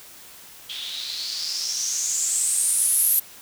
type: noise with low-pass filter sweep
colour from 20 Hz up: violet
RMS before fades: -24 dBFS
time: 0.69-3.2 s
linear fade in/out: 10 ms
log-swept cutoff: 3300 to 12000 Hz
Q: 6.5
effects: white hiss -45 dBFS RMS until 3.41 s